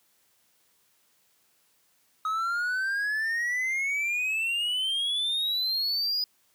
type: exponential sweep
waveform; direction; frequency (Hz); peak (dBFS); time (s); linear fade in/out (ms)
triangle; up; 1267 to 4978; -24; 2.25-6.24; 2
effects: white hiss -67 dBFS RMS until 6.54 s + high-pass 80 Hz 12 dB/octave